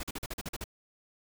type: noise bursts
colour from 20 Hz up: pink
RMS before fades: -37 dBFS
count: 9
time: 0-0.641 s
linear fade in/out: 5 ms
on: 33 ms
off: 43 ms
effects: none